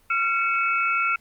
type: tone cluster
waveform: sine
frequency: 1373 / 2232 / 2596 Hz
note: F6 / C#7 / E7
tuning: -30 / +11 / -27 cents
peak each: -22 / -27 / -26 dBFS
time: 0.1-1.16 s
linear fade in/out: 5 ms
effects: pink hiss -60 dBFS RMS until 1.2 s + Opus 32 kbps